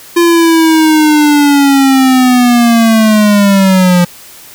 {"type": "linear sweep", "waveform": "square", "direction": "down", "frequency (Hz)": [344.8, 174.61], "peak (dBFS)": -5, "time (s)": [0.16, 4.05], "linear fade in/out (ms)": 10, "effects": ["white hiss -34 dBFS RMS until 4.54 s"]}